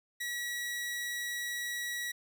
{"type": "tone", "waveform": "sawtooth", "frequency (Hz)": 1927, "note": "B6", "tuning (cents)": -43, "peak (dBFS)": -31, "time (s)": [0.2, 2.12], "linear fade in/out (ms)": 10, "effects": []}